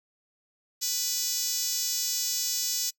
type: tone with high-pass filter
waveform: 5% pulse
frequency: 494.5 Hz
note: B4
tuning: 2 cents sharp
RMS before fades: -29 dBFS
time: 0.81-2.91 s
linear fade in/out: 20 ms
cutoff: 6400 Hz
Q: 1.5
effects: noise-tail reverb RT60 0.1 s tail -24 dB re dry